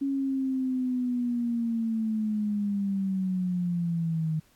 sine linear sweep, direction down, 277.2 to 155.56 Hz, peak -25 dBFS, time 0.01-4.4 s, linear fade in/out 10 ms, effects pink hiss -63 dBFS RMS until 4.55 s + AAC 64 kbps

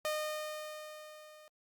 sawtooth tone with level ramp, 612 Hz, D#5, 29 cents flat, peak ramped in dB -28 to -51 dBFS, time 0.05-1.48 s, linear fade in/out 0 ms, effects Opus 48 kbps

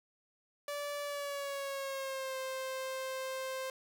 sawtooth tone with pitch glide, 579 to 524.8 Hz, D5 to C5, -25 to +5 cents, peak -33 dBFS, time 0.68-3.7 s, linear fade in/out 2 ms, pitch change -170 cents, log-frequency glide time 1.03-2.37 s, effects none

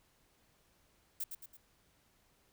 violet noise with echo, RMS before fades -38 dBFS, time 1.2-1.24 s, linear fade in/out 5 ms, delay 110 ms, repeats 3, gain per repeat -6 dB, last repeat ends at 1.57 s, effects pink hiss -71 dBFS RMS until 2.52 s

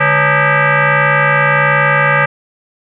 sine tone with frequency modulation, 207.7 Hz, G#3, in tune, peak -8 dBFS, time 0-2.26 s, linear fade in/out 10 ms, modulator 354 Hz, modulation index 5.7, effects none

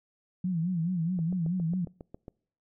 sine tone with vibrato, 173 Hz, F3, 16 cents flat, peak -26 dBFS, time 0.44-1.85 s, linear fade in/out 5 ms, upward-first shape sine, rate 4.7 Hz, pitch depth 130 cents each way
click train, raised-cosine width 2 ms, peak -29 dBFS, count 9, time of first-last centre 1.19-2.281 s, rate 7.33 Hz
effects noise-tail reverb RT60 0.6 s tail -26 dB re dry

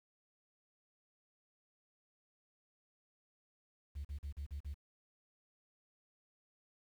triangle tone bursts, 71.2 Hz, C#2, 47 cents sharp, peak -36 dBFS, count 6, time 3.95-4.745 s, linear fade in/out 20 ms, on 100 ms, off 39 ms, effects tanh soft clip ceiling -37 dBFS + 11-bit

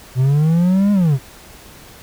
triangle linear two-way sweep, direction up then down, 123.6 to 207.7 to 123.6 Hz, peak -9 dBFS, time 0.15-1.19 s, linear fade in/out 50 ms, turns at 0.92 s, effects pink hiss -41 dBFS RMS until 2.02 s

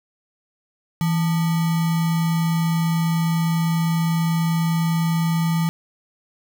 sine tone with sample-and-hold, 164.81 Hz, E3, in tune, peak -17 dBFS, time 1.01-5.69 s, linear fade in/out 0 ms, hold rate 1050 Hz, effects none

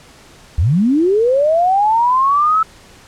sine linear sweep, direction up, 64.1 to 1318.5 Hz, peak -10 dBFS, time 0.58-2.63 s, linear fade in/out 5 ms, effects pink hiss -43 dBFS RMS until 3.07 s + low-pass 9000 Hz 12 dB/octave

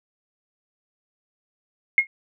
sine tone with exponential decay, 2152 Hz, C7, 48 cents sharp, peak -8 dBFS, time 1.98-2.07 s, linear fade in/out 1 ms, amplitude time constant 19 ms, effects none

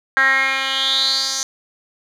10% pulse tone with band-pass filter sweep, 267.8 Hz, C4, 40 cents sharp, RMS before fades -18 dBFS, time 0.17-1.43 s, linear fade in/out 0 ms, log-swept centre 1700 to 5900 Hz, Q 6.6, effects none

